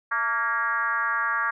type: tone with frequency modulation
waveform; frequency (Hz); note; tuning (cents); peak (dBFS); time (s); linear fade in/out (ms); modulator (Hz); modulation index
sine; 1396.9; F6; 0; -22; 0.11-1.51; 10; 246; 1.6
effects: none